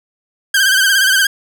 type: tone with vibrato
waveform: sawtooth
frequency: 1568 Hz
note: G6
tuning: in tune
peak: -6 dBFS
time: 0.54-1.27 s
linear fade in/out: 5 ms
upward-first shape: sine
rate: 17 Hz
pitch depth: 67 cents each way
effects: none